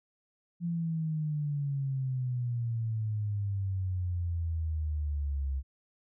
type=exponential sweep; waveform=sine; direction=down; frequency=173.1 to 66.5 Hz; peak=-29 dBFS; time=0.6-5.63 s; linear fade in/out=50 ms; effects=none